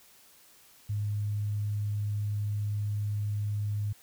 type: tone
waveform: sine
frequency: 103.83 Hz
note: G#2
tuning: in tune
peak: -28 dBFS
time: 0.89-3.93 s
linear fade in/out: 10 ms
effects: white hiss -58 dBFS RMS until 4.02 s